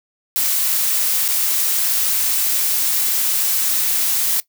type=noise with dropouts; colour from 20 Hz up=blue; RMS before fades=-18 dBFS; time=0.36-4.4 s; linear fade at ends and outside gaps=0 ms; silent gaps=1.279-1.287 s; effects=noise-tail reverb RT60 0.1 s tail -18 dB re dry